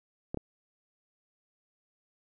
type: clicks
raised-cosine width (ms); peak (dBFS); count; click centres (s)
2; -20; 2; 0.345 / 0.373
effects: none